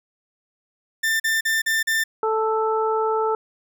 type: tone bursts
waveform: 40% pulse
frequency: 1788 Hz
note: A6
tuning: 27 cents sharp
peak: -18 dBFS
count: 5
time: 1.03-2.04 s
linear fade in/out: 10 ms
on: 170 ms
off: 40 ms
type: harmonic tone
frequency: 439.8 Hz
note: A4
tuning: 1 cent flat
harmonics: 1 / 2 / 3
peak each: -21 / -24 / -26 dBFS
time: 2.23-3.35 s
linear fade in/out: 2 ms
effects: none